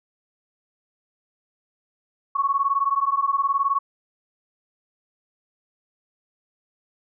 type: beating tone pair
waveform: sine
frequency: 1100 / 1119 Hz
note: C#6 / C#6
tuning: -14 / +16 cents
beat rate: 19 Hz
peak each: -22 dBFS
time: 2.35-3.79 s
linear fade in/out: 10 ms
effects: none